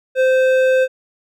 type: tone with hard clipping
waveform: sine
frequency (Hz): 519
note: C5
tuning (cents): -14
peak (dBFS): -13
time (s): 0.15-0.88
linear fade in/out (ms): 50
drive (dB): 10
effects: none